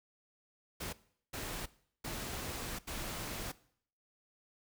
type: noise bursts at uneven times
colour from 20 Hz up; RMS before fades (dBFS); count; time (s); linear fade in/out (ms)
pink; -41; 4; 0.8-0.93 / 1.33-1.66 / 2.04-2.79 / 2.87-3.52; 10
effects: noise-tail reverb RT60 0.6 s tail -19 dB re dry